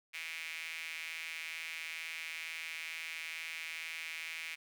sawtooth tone with high-pass filter, 162.2 Hz, E3, 28 cents flat, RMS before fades -43 dBFS, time 0.13-4.56 s, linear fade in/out 20 ms, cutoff 2300 Hz, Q 5.1, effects none

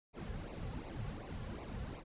brown noise with flanger, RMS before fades -44 dBFS, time 0.13-2.04 s, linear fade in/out 50 ms, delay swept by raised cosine 0.6 to 3.3 ms, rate 2.7 Hz, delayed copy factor -0.75, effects resampled to 8000 Hz

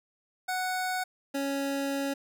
25% pulse tone pair in turn, 740 / 277.2 Hz, F#5 / C#4, 0 / 0 cents, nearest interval octave + perfect fourth, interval 1700 cents, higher first, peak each -25 dBFS, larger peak neither, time 0.48-1.04 / 1.34-2.14 s, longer second, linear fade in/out 10 ms, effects none

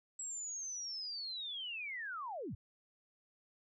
sine linear sweep, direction down, 7770 to 65 Hz, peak -40 dBFS, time 0.19-2.55 s, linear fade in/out 5 ms, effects none

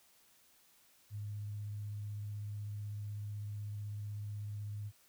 sine tone with vibrato, 103.83 Hz, G#2, in tune, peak -39 dBFS, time 1.1-4.92 s, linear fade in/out 50 ms, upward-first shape sine, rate 16 Hz, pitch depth 14 cents each way, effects white hiss -67 dBFS RMS until 5.08 s

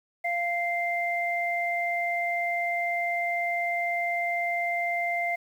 sine tone pair together, 692 / 2090 Hz, F5 / C7, -16 / -2 cents, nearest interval octave + perfect fifth, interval 1914 cents, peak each -28 dBFS, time 0.24-5.36 s, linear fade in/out 10 ms, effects 9-bit

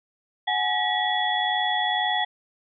sine tone cluster, 738 / 840 / 1927 / 3376 Hz, F#5 / G#5 / B6 / G#7, -5 / +19 / -43 / +28 cents, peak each -27 dBFS, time 0.47-2.25 s, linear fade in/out 10 ms, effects none

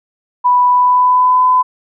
sine tone with pitch glide, 987.8 to 1009.1 Hz, B5 to B5, 0 to +37 cents, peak -7 dBFS, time 0.44-1.63 s, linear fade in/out 20 ms, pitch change +37 cents, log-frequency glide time 0.68-1.44 s, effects none

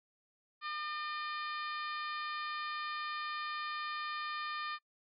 harmonic tone with a mistuned harmonic, 604 Hz, D5, 48 cents sharp, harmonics 2 / 3 / 4 / 5 / 6 / 7 / 8, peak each -39 / -44 / -47 / -52 / -50 / -51 / -53 dBFS, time 0.61-4.79 s, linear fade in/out 50 ms, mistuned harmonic 5, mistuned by +23 cents, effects noise-tail reverb RT60 0.1 s tail -25 dB re dry

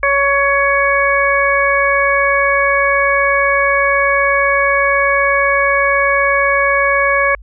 harmonic tone, 559 Hz, C#5, 14 cents sharp, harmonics 1 / 2 / 3 / 4, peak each -16 / -16 / -16 / -16 dBFS, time 0.03-7.35 s, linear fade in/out 2 ms, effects added 50 Hz sine -33 dBFS peak until 7.42 s

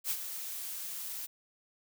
blue noise with ADSR envelope, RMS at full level -31 dBFS, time 0.04-1.27 s, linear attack 62 ms, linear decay 57 ms, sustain -9 dB, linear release 19 ms, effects none

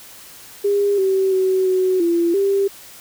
sine tone with pitch steps, 404.6 / 383.1 / 376.6 / 372.2 / 340.5 / 395 Hz, G#4 / G4 / F#4 / F#4 / F4 / G4, -45 / -40 / +31 / +10 / -44 / +13 cents, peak -14 dBFS, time 0.64-2.68 s, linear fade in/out 10 ms, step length 340 ms, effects white hiss -41 dBFS RMS until 3 s

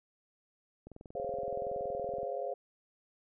click train, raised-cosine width 2 ms, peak -35 dBFS, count 30, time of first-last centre 0.87-2.232 s, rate 21.3 Hz
sine chord, Db major seventh, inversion second, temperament equal with one note detuned, 415.3 / 514.3 / 554.4 / 698.5 Hz, Ab4 / C5 / Db5 / F5, 0 / -30 / 0 / 0 cents, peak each -42 / -39 / -38 / -40 dBFS, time 1.15-2.54 s, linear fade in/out 5 ms
effects none

